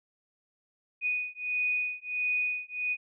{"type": "beating tone pair", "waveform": "sine", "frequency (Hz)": [2480, 2481.5], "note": ["D#7", "D#7"], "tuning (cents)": [-6, -5], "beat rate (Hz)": 1.5, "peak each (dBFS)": -31, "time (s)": [1.01, 2.97], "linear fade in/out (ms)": 50, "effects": []}